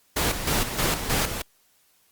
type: noise with tremolo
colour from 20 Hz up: pink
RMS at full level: -23 dBFS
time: 0.16-1.42 s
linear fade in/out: 10 ms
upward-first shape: square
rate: 3.2 Hz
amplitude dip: 60%
effects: white hiss -63 dBFS RMS until 2.11 s + Opus 48 kbps